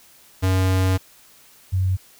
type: tone pair in turn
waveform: square / sine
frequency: 93.8 / 93.45 Hz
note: F#2 / F#2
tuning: +24 / +18 cents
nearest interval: unison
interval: 6 cents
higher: first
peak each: -17 dBFS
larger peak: neither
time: 0.42-0.98 / 1.72-1.97 s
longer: first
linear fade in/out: 20 ms
effects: white hiss -51 dBFS RMS until 2.19 s